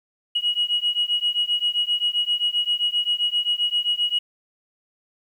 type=beating tone pair; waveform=sine; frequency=2900 / 2907.6 Hz; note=F#7 / F#7; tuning=-35 / -31 cents; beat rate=7.6 Hz; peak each=-22 dBFS; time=0.35-4.19 s; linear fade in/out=10 ms; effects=tanh soft clip ceiling -13 dBFS + 9-bit